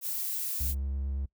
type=noise; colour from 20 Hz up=violet; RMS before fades=-33 dBFS; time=0.01-0.75 s; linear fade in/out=50 ms
type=tone with vibrato; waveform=triangle; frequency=68.4 Hz; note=C#2; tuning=23 cents flat; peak=-28 dBFS; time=0.6-1.26 s; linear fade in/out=10 ms; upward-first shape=square; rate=8.9 Hz; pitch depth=12 cents each way
effects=noise-tail reverb RT60 0.1 s tail -21 dB re dry